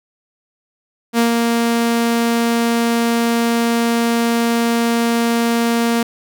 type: tone with ADSR envelope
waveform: sawtooth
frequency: 233.1 Hz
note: A#3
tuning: in tune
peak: -7 dBFS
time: 1.13-6.03 s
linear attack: 56 ms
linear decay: 120 ms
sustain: -3 dB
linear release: 4 ms
effects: none